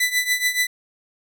sawtooth tone with tremolo, 1991 Hz, B6, 14 cents sharp, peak -12 dBFS, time 0-0.67 s, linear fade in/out 5 ms, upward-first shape triangle, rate 7 Hz, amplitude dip 85%, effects none

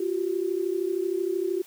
sine tone pair together, 349.9 / 382.9 Hz, F4 / G4, +3 / -41 cents, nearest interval major second, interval 156 cents, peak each -27 dBFS, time 0-1.62 s, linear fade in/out 5 ms, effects white hiss -52 dBFS RMS until 1.66 s + high-pass 150 Hz 12 dB/octave

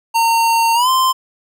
square tone with pitch glide, 916 to 1040.1 Hz, A#5 to C6, -31 to -11 cents, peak -12 dBFS, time 0.14-1.13 s, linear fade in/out 20 ms, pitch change +220 cents, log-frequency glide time 0.74-0.89 s, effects none

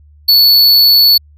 square tone, 4435 Hz, C#8, in tune, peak -5 dBFS, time 0.28-1.18 s, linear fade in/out 10 ms, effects added 74 Hz sine -40 dBFS peak until 1.37 s

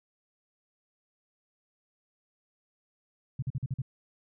sine tone bursts, 131 Hz, C3, 2 cents sharp, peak -28 dBFS, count 6, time 3.39-3.819 s, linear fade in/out 5 ms, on 34 ms, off 45 ms, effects none

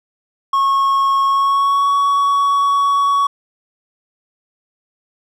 triangle tone with pitch glide, 1094 to 1122.8 Hz, C#6 to C#6, -23 to +22 cents, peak -10 dBFS, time 0.53-3.27 s, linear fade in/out 5 ms, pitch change +45 cents, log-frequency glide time 1.25-1.91 s, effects none

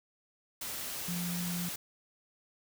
sine tone in noise, 175.4 Hz, F3, 8 cents sharp, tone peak -34 dBFS, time 1.08-1.69 s, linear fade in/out 5 ms, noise white, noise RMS -39 dBFS, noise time 0.61-1.76 s, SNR +2 dB, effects none

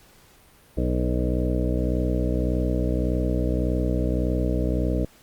harmonic tone with a mistuned harmonic, 61.74 Hz, B1, in tune, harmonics 1 / 2 / 3 / 4 / 5 / 7 / 8 / 9 / 10, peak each -24 / -29 / -30 / -31 / -29 / -33 / -33 / -37 / -35 dBFS, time 0.77-5.05 s, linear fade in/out 5 ms, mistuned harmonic 9, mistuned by -16 cents, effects pink hiss -54 dBFS RMS until 5.22 s + Opus 48 kbps

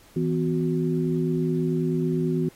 sine tone cluster, 162.2 / 251.4 / 366.7 Hz, E3 / B3 / F#4, -28 / +31 / -15 cents, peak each -24 / -27 / -27 dBFS, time 0.16-2.49 s, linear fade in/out 5 ms, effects pink hiss -54 dBFS RMS until 2.55 s + AAC 48 kbps

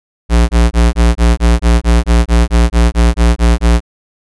square tone bursts, 58.27 Hz, A#1, in tune, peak -6 dBFS, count 16, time 0.29-3.805 s, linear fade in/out 50 ms, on 200 ms, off 21 ms, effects resampled to 24000 Hz

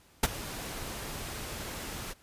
pink noise with ADSR envelope, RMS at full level -21 dBFS, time 0.23-2.14 s, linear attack 7 ms, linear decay 29 ms, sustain -18 dB, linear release 26 ms, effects pink hiss -61 dBFS RMS until 2.22 s + resampled to 32000 Hz

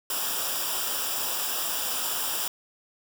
white noise with comb filter, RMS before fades -29 dBFS, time 0.1-2.48 s, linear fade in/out 2 ms, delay 0.47 ms, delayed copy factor -0.75, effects none

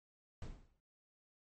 brown noise with exponential decay, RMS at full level -41 dBFS, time 0.42-0.8 s, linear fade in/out 1 ms, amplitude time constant 81 ms, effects MP3 32 kbps

